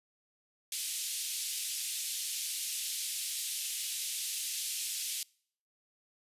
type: band-pass noise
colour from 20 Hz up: white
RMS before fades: -37 dBFS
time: 0.72-5.23 s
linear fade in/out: 2 ms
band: 2700 to 12000 Hz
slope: 24 dB/octave
effects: noise-tail reverb RT60 0.6 s tail -26 dB re dry + resampled to 32000 Hz